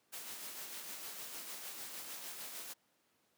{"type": "noise with tremolo", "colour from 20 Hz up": "white", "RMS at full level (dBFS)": -45, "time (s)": [0.12, 2.74], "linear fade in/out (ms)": 20, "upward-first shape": "sine", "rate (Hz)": 6.6, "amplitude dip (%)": 35, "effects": ["pink hiss -75 dBFS RMS until 3.37 s", "high-pass 200 Hz 12 dB/octave"]}